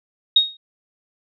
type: tone with exponential decay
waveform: sine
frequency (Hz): 3743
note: A#7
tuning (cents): +6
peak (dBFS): -7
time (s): 0.36-0.57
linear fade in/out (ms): 5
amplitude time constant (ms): 45
effects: none